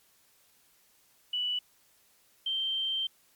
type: tone pair in turn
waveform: sine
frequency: 2960 / 3136 Hz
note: F#7 / G7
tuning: 0 / 0 cents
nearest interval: minor second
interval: 100 cents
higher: second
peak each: -28 dBFS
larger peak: neither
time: 1.33-1.59 / 2.46-3.07 s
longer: second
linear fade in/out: 5 ms
effects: white hiss -65 dBFS RMS until 3.35 s + MP3 96 kbps